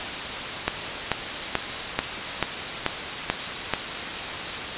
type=click train; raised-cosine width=0.3 ms; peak=-4 dBFS; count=8; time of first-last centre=0.68-3.737 s; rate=2.29 Hz; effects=white hiss -29 dBFS RMS until 4.77 s + resampled to 8000 Hz